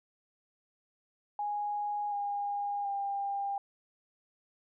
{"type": "tone with pitch steps", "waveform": "sine", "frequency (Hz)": [827, 812.8, 798.8], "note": ["G#5", "G#5", "G5"], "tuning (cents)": [-8, -38, 32], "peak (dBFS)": -31, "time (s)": [1.39, 3.58], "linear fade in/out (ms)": 2, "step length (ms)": 730, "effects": []}